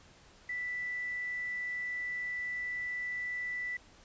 sine tone with quantisation, 1975.5 Hz, B6, in tune, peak -34 dBFS, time 0.49-3.77 s, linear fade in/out 5 ms, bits 9, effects pink hiss -59 dBFS RMS until 4.04 s + resampled to 16000 Hz

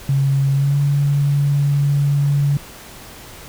sine tone with pitch glide, 137.3 to 142.47 Hz, C#3 to C#3, -16 to +48 cents, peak -13 dBFS, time 0.09-2.57 s, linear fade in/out 2 ms, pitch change +64 cents, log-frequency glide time 0.52-0.78 s, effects pink hiss -38 dBFS RMS until 3.48 s

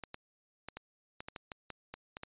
clicks, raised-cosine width 0.3 ms, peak -26 dBFS, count 12, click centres 0.037 / 0.144 / 0.686 / 0.77 / 1.205 / 1.285 / 1.362 / 1.518 / 1.703 / 1.94 / 2.169 / 2.234 s, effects resampled to 8000 Hz

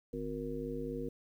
harmonic tone, 51.91 Hz, G#1, in tune, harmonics 1 / 3 / 5 / 7 / 9, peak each -45 / -45 / -41 / -44 / -40 dBFS, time 0.13-1.09 s, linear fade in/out 5 ms, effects 11-bit

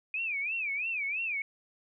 sine tone with vibrato, 2450 Hz, D#7, 27 cents flat, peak -30 dBFS, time 0.14-1.42 s, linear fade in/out 2 ms, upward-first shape sine, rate 3 Hz, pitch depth 190 cents each way, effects none

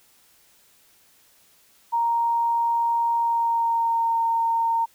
sine tone with pitch glide, 932.3 to 917.9 Hz, A#5 to A#5, 0 to -27 cents, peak -19 dBFS, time 1.92-4.86 s, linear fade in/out 20 ms, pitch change -27 cents, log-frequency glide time 3.17-4.14 s, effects white hiss -58 dBFS RMS until 4.94 s

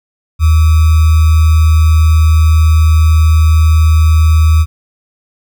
sine tone with sample-and-hold, 79.1 Hz, D#2, 29 cents sharp, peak -4 dBFS, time 0.39-4.66 s, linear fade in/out 50 ms, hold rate 1225 Hz, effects none

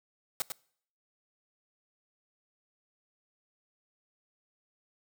white noise with echo, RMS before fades -31 dBFS, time 0.4-0.42 s, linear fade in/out 0 ms, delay 100 ms, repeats 1, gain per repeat -6 dB, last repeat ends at 0.52 s, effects noise-tail reverb RT60 0.6 s tail -23 dB re dry + high-pass 100 Hz 12 dB/octave

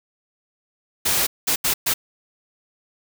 white noise bursts at uneven times, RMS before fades -20 dBFS, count 4, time 1.05-1.27 / 1.47-1.56 / 1.64-1.74 / 1.86-1.94 s, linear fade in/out 10 ms, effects none

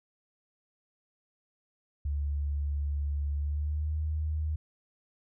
sine tone with pitch glide, 72 to 77.17 Hz, D2 to D#2, -34 to -14 cents, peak -28 dBFS, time 2.05-4.56 s, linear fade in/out 5 ms, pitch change +120 cents, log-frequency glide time 3.35-3.96 s, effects none

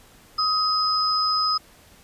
sine tone pair together, 1264 / 5050 Hz, D#6 / D#8, +27 / +25 cents, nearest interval 2 octaves, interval 2398 cents, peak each -22 dBFS, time 0.38-1.58 s, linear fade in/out 10 ms, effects pink hiss -52 dBFS RMS until 2.03 s + resampled to 32000 Hz

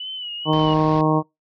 sine tone with vibrato, 2960 Hz, F#7, in tune, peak -28 dBFS, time 0-0.74 s, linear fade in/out 5 ms, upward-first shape sine, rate 2.2 Hz, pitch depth 65 cents each way
harmonic tone, 155.5 Hz, D#3, 1 cent flat, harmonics 1 / 2 / 3 / 4 / 5 / 6 / 7, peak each -20 / -20 / -24 / -25 / -27 / -25 / -25 dBFS, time 0.45-1.23 s, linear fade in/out 50 ms
pink low-pass noise, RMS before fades -36 dBFS, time 0.53-1.01 s, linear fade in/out 0 ms, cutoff 5100 Hz, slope 48 dB/octave
effects noise-tail reverb RT60 0.2 s tail -25 dB re dry

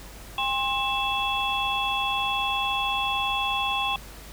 sine tone cluster, 803 / 1062 / 2649 / 3367 Hz, G5 / C6 / E7 / G#7, +41 / +25 / +8 / +23 cents, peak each -29 dBFS, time 0.38-3.96 s, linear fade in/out 2 ms, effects added 50 Hz sine -44 dBFS peak until 4.32 s + pink hiss -45 dBFS RMS until 4.32 s

